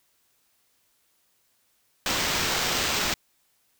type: noise with sample-and-hold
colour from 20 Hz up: blue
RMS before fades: -26 dBFS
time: 2.06-3.14 s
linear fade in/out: 2 ms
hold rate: 11025 Hz
effects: white hiss -68 dBFS RMS until 3.79 s